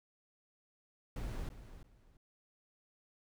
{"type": "noise with echo", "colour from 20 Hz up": "brown", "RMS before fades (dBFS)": -40, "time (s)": [1.16, 1.49], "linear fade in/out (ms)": 2, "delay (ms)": 340, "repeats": 2, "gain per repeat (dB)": -12, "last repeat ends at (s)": 2.17, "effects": []}